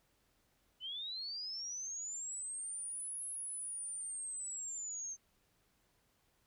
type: linear two-way sweep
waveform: sine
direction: up then down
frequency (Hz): 2960 to 10700 to 6270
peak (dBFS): -40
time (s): 0.8-5.17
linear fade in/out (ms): 50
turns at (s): 3.26
effects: pink hiss -75 dBFS RMS until 6.46 s